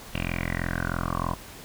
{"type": "tone with low-pass filter sweep", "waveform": "10% pulse", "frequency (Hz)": 43.18, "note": "F1", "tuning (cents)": -19, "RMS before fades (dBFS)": -29, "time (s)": [0.13, 1.35], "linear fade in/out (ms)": 20, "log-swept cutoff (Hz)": [2800, 970], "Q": 7.6, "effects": ["pink hiss -44 dBFS RMS until 1.64 s"]}